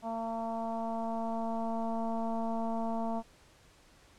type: tone with frequency modulation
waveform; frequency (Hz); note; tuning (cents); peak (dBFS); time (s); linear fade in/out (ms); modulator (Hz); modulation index
sine; 453.9; A#4; -46; -31; 0.02-3.23; 50; 227; 2.1
effects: pink hiss -61 dBFS RMS until 4.18 s + low-pass 9000 Hz 12 dB/octave